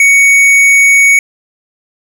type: tone with tanh clipping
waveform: sine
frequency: 2232 Hz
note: C#7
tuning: 11 cents sharp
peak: -5 dBFS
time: 0-1.19 s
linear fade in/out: 2 ms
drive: 12 dB
effects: none